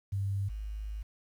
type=tone pair in turn; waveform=sine; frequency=98.6 / 52.38 Hz; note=G2 / G#1; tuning=+11 / +16 cents; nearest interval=major seventh; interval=1095 cents; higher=first; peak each=-29 / -35 dBFS; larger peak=first; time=0.12-0.49 / 0.49-1.03 s; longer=second; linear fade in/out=10 ms; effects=10-bit